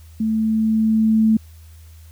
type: tone with level ramp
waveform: sine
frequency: 220 Hz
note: A3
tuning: in tune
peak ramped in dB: -17 to -11 dBFS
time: 0.2-1.37 s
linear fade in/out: 5 ms
effects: added 80 Hz sine -40 dBFS peak until 2.11 s + white hiss -54 dBFS RMS until 2.11 s